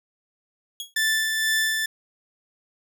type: tone with exponential decay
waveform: sawtooth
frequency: 3322 Hz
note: G#7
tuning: in tune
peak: -24 dBFS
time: 0.8-0.94 s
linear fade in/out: 1 ms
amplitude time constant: 30 ms
type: tone with tremolo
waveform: sawtooth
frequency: 1761 Hz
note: A6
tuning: 1 cent sharp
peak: -16 dBFS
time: 0.96-1.86 s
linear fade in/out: 5 ms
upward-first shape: sine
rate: 2.1 Hz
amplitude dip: 35%
effects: none